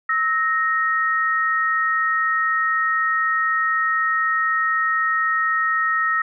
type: tone pair together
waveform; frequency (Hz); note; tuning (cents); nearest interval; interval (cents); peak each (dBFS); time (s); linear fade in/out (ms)
sine; 1300 / 1864; E6 / A#6; -24 / -1; tritone; 623; -20; 0.09-6.22; 5
effects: none